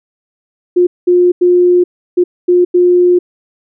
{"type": "tone bursts at uneven times", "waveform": "sine", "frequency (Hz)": 356.1, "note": "F4", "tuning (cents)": 34, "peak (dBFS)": -5, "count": 6, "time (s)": [[0.76, 0.87], [1.07, 1.32], [1.41, 1.84], [2.17, 2.24], [2.48, 2.65], [2.74, 3.19]], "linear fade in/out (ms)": 10, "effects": []}